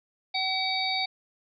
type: harmonic tone with a mistuned harmonic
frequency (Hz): 760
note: F#5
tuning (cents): +46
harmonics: 1 / 3 / 5 / 6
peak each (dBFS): -31 / -31 / -31 / -31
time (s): 0.34-1.06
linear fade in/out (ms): 10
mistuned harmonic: 5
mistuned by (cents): -15
effects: none